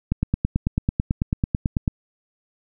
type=click train; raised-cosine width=5 ms; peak=-7 dBFS; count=17; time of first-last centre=0.12-1.878 s; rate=9.1 Hz; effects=none